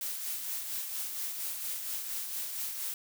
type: noise with tremolo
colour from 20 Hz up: blue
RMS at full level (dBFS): -35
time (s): 0.01-2.94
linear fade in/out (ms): 2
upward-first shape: sine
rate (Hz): 4.3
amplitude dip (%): 40
effects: none